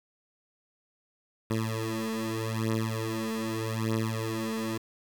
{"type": "beating tone pair", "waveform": "15% pulse", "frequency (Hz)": [111, 111.82], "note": ["A2", "A2"], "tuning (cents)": [16, 28], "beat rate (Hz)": 0.82, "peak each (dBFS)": -25, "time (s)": [1.5, 4.78], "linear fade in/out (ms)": 10, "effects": ["8-bit"]}